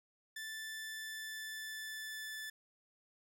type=tone with pitch glide; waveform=sawtooth; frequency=1760 to 1748.9 Hz; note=A6 to A6; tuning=0 to -11 cents; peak=-39 dBFS; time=0.36-2.5 s; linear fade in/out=5 ms; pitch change=-11 cents; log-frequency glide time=0.71-2.36 s; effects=none